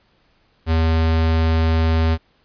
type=tone; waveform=square; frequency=81 Hz; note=E2; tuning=30 cents flat; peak=-15 dBFS; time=0.66-2.18 s; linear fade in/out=50 ms; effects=pink hiss -60 dBFS RMS until 2.44 s + resampled to 11025 Hz